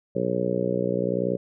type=harmonic tone; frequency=60.7 Hz; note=B1; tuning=29 cents flat; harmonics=2 / 3 / 4 / 5 / 6 / 7 / 8 / 9; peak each=-34 / -29 / -33 / -33 / -32 / -29 / -30 / -29 dBFS; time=0.15-1.37 s; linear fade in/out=10 ms; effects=none